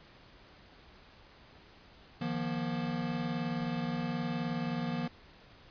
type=chord; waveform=square; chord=Eb suspended second; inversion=none; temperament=equal with one note detuned; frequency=155.56 / 174.61 / 238.4 Hz; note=Eb3 / F3 / Bb3; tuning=0 / 0 / +39 cents; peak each=-39 / -38 / -36 dBFS; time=2.21-5.08 s; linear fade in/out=5 ms; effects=pink hiss -57 dBFS RMS until 5.7 s + resampled to 11025 Hz